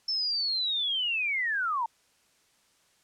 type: linear sweep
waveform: sine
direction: down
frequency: 5350 to 880 Hz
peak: -26 dBFS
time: 0.08-1.86 s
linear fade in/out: 5 ms
effects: white hiss -66 dBFS RMS until 3.03 s + low-pass 9000 Hz 12 dB/octave